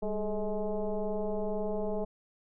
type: tone with frequency modulation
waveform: sine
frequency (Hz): 220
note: A3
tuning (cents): 0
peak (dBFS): -29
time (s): 0.02-2.05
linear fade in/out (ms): 10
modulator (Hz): 209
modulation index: 2.4
effects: none